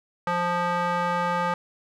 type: tone with band-pass filter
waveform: square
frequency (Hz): 175.3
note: F3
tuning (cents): +7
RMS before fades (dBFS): -25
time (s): 0.27-1.54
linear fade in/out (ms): 2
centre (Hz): 1100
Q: 1.8
effects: none